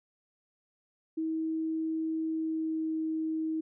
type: tone with pitch glide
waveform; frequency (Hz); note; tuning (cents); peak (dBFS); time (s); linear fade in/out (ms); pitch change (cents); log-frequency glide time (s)
sine; 320.1 to 317.7; D#4 to D#4; +49 to +36; -29; 1.17-3.61; 10; -13; 2.28-2.95
effects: none